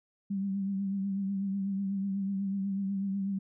sine tone with vibrato, 196 Hz, G3, in tune, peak -29 dBFS, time 0.3-3.39 s, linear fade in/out 10 ms, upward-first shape triangle, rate 8.1 Hz, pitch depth 47 cents each way, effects none

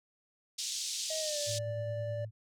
white band-pass noise, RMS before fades -37 dBFS, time 0.58-1.59 s, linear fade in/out 10 ms, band 3400 to 7300 Hz, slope 24 dB/octave
triangle tone with pitch glide, 631 to 585.4 Hz, D#5 to D5, +24 to -6 cents, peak -34 dBFS, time 1.1-2.25 s, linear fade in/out 5 ms, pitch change -130 cents, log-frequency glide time 1.2-1.39 s
sine tone with tremolo, 109.1 Hz, A2, 14 cents flat, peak -35 dBFS, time 1.46-2.31 s, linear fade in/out 50 ms, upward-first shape sine, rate 9.6 Hz, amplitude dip 30%
effects none

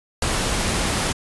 pink noise with ADSR envelope, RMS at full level -18 dBFS, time 0.22-1.13 s, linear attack 4 ms, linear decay 9 ms, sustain -4 dB, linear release 12 ms, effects resampled to 24000 Hz

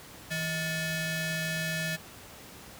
sawtooth ring-modulated tone, 794 Hz, G5, 22 cents sharp, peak -23 dBFS, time 0.3-1.97 s, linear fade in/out 20 ms, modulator 957 Hz, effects pink hiss -48 dBFS RMS until 2.79 s + high-pass 60 Hz 12 dB/octave

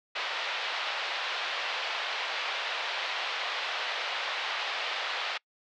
white band-pass noise, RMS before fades -33 dBFS, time 0.15-5.38 s, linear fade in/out 10 ms, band 550 to 3800 Hz, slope 24 dB/octave, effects noise-tail reverb RT60 0.1 s tail -26 dB re dry + low-pass 6000 Hz 12 dB/octave

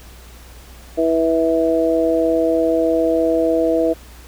harmonic tone, 163.2 Hz, E3, 17 cents flat, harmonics 2 / 3 / 4, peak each -18 / -18 / -18 dBFS, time 0.97-3.94 s, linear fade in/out 20 ms, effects added 60 Hz sine -39 dBFS peak until 4.27 s + pink hiss -44 dBFS RMS until 4.27 s

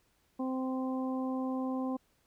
harmonic tone, 259.9 Hz, C4, 11 cents flat, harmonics 1 / 2 / 3 / 4, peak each -32 / -40 / -43 / -44 dBFS, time 0.39-1.97 s, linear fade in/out 10 ms, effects pink hiss -72 dBFS RMS until 2.26 s

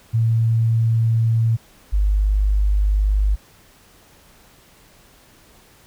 sine tone pair in turn, 113.7 / 50.65 Hz, A#2 / G#1, -43 / -43 cents, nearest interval octave + major second, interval 1400 cents, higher first, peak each -14 dBFS, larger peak neither, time 0.13-1.57 / 1.92-3.36 s, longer neither, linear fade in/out 20 ms, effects pink hiss -51 dBFS RMS until 5.86 s

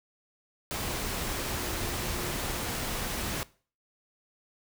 sine tone in noise, 355.5 Hz, F4, 31 cents sharp, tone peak -42 dBFS, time 1.58-2.59 s, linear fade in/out 0 ms, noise pink, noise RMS -33 dBFS, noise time 0.71-3.43 s, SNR -12 dB, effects noise-tail reverb RT60 0.4 s tail -20 dB re dry

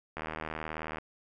click train, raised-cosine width 0.5 ms, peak -21 dBFS, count 65, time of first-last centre 0.17-0.984 s, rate 78.6 Hz, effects none

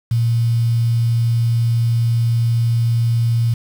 sine tone with quantisation, 116.54 Hz, A#2, in tune, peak -13 dBFS, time 0.11-3.54 s, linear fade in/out 5 ms, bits 6, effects none

